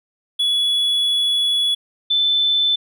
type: tone pair in turn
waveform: triangle / sine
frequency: 3393 / 3523 Hz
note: G#7 / A7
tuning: +36 / +1 cents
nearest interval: minor second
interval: 65 cents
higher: second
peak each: -14 dBFS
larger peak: neither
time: 0.39-1.75 / 2.1-2.76 s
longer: first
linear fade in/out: 10 ms
effects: none